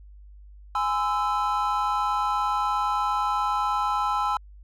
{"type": "chord", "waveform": "triangle", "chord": "Ab augmented", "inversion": "none", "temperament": "equal with one note detuned", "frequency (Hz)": [830.6, 1021.4, 1318.5], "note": ["Ab5", "C6", "E6"], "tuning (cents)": [0, -42, 0], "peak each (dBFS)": -25, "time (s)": [0.75, 4.37], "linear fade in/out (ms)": 2, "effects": ["added 50 Hz sine -44 dBFS peak until 4.63 s"]}